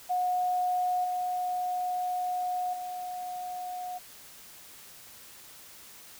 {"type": "tone with level steps", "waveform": "sine", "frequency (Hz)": 726, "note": "F#5", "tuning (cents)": -33, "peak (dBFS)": [-25, -28, -34], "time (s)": [0.09, 3.99], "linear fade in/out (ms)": 20, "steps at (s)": [1.04, 2.73], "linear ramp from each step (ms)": 5, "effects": ["white hiss -50 dBFS RMS until 6.19 s"]}